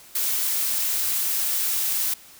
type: noise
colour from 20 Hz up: blue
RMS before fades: -24 dBFS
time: 0.15-2.14 s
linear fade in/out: 5 ms
effects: white hiss -48 dBFS RMS until 2.39 s